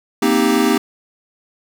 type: chord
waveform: square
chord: C minor seventh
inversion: third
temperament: equal with one note detuned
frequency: 233.1 / 261.6 / 311.1 / 394.5 Hz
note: Bb3 / C4 / Eb4 / G4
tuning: 0 / 0 / 0 / +11 cents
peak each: -19 dBFS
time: 0.22-0.78 s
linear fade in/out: 5 ms
effects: none